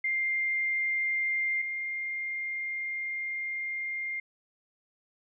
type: tone pair in turn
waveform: sine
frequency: 2104 / 2112 Hz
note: C7 / C7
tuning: +9 / +16 cents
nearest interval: unison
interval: 7 cents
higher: second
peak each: -26 / -31 dBFS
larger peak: first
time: 0.04-1.62 / 1.62-4.2 s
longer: second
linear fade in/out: 5 ms
effects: none